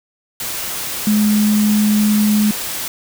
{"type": "tone in noise", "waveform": "sine", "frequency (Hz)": 210.8, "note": "G#3", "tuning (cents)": 26, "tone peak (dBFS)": -11, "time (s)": [1.07, 2.51], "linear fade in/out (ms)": 2, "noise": "white", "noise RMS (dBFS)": -24, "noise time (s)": [0.4, 2.88], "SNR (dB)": 10, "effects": []}